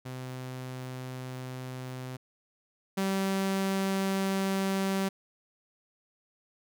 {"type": "tone pair in turn", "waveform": "sawtooth", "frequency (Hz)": [128.3, 193.35], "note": ["C3", "G3"], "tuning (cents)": [-34, -24], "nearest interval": "perfect fifth", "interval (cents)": 710, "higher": "second", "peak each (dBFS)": [-33, -23], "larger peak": "second", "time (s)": [[0.05, 2.17], [2.97, 5.09]], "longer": "neither", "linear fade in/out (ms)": 10, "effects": []}